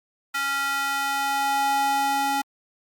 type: tone with high-pass filter sweep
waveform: square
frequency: 277.2 Hz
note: C#4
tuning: in tune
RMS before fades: -24 dBFS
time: 0.34-2.42 s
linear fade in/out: 10 ms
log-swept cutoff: 1500 to 600 Hz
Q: 2.5
effects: Opus 48 kbps